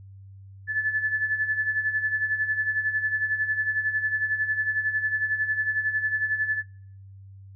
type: tone with tremolo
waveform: sine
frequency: 1735 Hz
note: A6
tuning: 25 cents flat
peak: -20 dBFS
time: 0.67-6.63 s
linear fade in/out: 50 ms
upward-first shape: sine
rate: 11 Hz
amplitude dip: 70%
effects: noise-tail reverb RT60 0.6 s tail -20 dB re dry + added 97 Hz sine -43 dBFS peak until 7.55 s